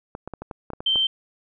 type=clicks; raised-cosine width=1 ms; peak=-19 dBFS; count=9; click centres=0.151 / 0.276 / 0.337 / 0.42 / 0.512 / 0.703 / 0.734 / 0.805 / 0.958 s
type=tone; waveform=sine; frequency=3121 Hz; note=G7; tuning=8 cents flat; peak=-18 dBFS; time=0.86-1.07 s; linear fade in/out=5 ms
effects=none